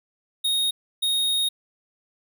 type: tone bursts at uneven times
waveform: square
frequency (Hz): 3729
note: A#7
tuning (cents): 0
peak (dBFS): -21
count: 2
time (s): 0.44-0.71 / 1.02-1.49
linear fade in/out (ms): 10
effects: none